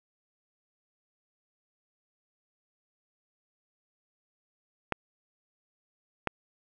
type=clicks; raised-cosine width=0.5 ms; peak=-12 dBFS; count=2; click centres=4.923 / 6.273 s; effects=none